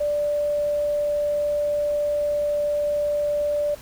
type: tone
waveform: sine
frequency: 587.3 Hz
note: D5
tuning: in tune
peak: -20 dBFS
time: 0-3.75 s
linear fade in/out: 10 ms
effects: added 60 Hz sine -48 dBFS peak until 3.81 s + pink hiss -45 dBFS RMS until 3.81 s